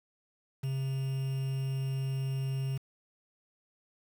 triangle tone with quantisation, 134.1 Hz, C3, 43 cents sharp, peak -28 dBFS, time 0.63-2.78 s, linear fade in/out 10 ms, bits 8, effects none

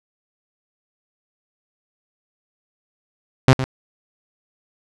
sawtooth tone with echo, 130.81 Hz, C3, in tune, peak -4 dBFS, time 3.48-3.53 s, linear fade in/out 0 ms, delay 110 ms, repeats 1, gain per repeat -12 dB, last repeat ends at 3.64 s, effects low-pass 6000 Hz 12 dB/octave

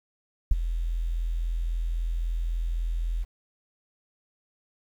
sine tone with ADSR envelope, 41.87 Hz, E1, 28 cents sharp, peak -12 dBFS, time 0.51-3.25 s, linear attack 6 ms, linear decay 21 ms, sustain -13 dB, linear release 30 ms, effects 9-bit

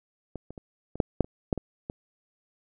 clicks, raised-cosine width 2 ms, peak -22 / -27 / -27 / -25 / -6 / -6 / -30 / -10 / -19 / -20 dBFS, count 10, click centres 0.357 / 0.506 / 0.578 / 0.956 / 1.002 / 1.207 / 1.245 / 1.528 / 1.577 / 1.899 s, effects none

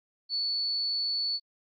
sine tone, 4446 Hz, C#8, 4 cents sharp, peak -27 dBFS, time 0.29-1.4 s, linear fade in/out 50 ms, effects AAC 32 kbps

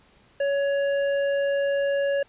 sine tone with hard clipping, 560 Hz, C#5, 18 cents sharp, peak -23 dBFS, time 0.4-2.23 s, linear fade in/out 5 ms, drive 9 dB, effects pink hiss -58 dBFS RMS until 2.28 s + resampled to 8000 Hz

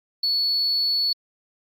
sine tone, 4419 Hz, C#8, 6 cents flat, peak -18 dBFS, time 0.23-1.13 s, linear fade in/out 5 ms, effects tanh soft clip ceiling -16 dBFS + Opus 48 kbps

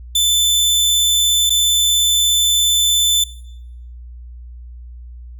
sawtooth tone with dropouts, 3523 Hz, A7, 1 cent sharp, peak -9 dBFS, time 0.15-3.24 s, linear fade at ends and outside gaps 5 ms, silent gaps 1.496-1.503 s, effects noise-tail reverb RT60 0.8 s tail -20 dB re dry + added 60 Hz sine -32 dBFS peak until 5.39 s

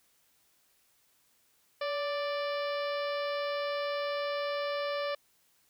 harmonic tone with a mistuned harmonic, 587.3 Hz, D5, in tune, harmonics 1 / 2 / 3 / 4 / 5 / 6 / 7 / 8 / 9, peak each -32 / -38 / -42 / -44 / -46 / -48 / -49 / -50 / -51 dBFS, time 1.81-5.15 s, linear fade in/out 5 ms, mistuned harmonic 1, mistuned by -44 cents, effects white hiss -69 dBFS RMS until 5.69 s

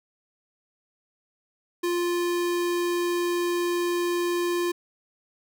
square tone, 349.3 Hz, F4, in tune, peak -24 dBFS, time 1.83-4.72 s, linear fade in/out 10 ms, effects none

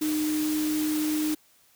sine tone in noise, 306.4 Hz, D#4, 27 cents flat, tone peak -24 dBFS, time 0.01-1.35 s, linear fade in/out 10 ms, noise white, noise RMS -35 dBFS, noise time 0.01-1.35 s, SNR +8 dB, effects white hiss -61 dBFS RMS until 1.75 s

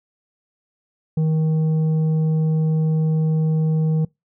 sine tone with tanh clipping, 157.8 Hz, D#3, 25 cents sharp, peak -17 dBFS, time 1.17-4.05 s, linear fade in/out 5 ms, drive 6 dB, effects noise-tail reverb RT60 0.2 s tail -25 dB re dry

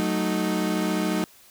35% pulse chord, D# diminished, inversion first, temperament equal with one note detuned, 186.07 / 220 / 311.1 Hz, F#3 / A3 / D#4, +10 / 0 / 0 cents, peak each -25 / -27 / -25 dBFS, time 0-1.24 s, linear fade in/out 0 ms, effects white hiss -53 dBFS RMS until 1.5 s

